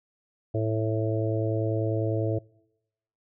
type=harmonic tone; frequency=110.1 Hz; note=A2; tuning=2 cents sharp; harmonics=1 / 3 / 4 / 5 / 6; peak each=-26 / -31 / -32 / -33 / -34 dBFS; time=0.54-2.39 s; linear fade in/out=10 ms; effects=noise-tail reverb RT60 0.9 s tail -25 dB re dry